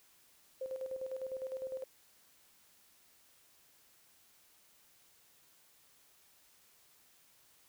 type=tone with tremolo; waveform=sine; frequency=523.3 Hz; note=C5; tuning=in tune; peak=-36 dBFS; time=0.61-1.84 s; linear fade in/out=5 ms; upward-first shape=square; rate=9.9 Hz; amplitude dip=60%; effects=white hiss -66 dBFS RMS until 7.68 s